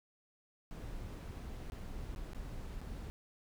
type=noise with dropouts; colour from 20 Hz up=brown; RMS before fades=-44 dBFS; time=0.71-3.1 s; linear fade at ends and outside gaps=0 ms; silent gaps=1.699-1.721 / 2.149-2.161 / 2.333-2.348 / 2.808-2.815 s; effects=none